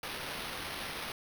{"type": "noise with sample-and-hold", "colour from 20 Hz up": "blue", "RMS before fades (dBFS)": -40, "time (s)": [0.03, 1.12], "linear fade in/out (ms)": 2, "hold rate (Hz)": 7350, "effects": []}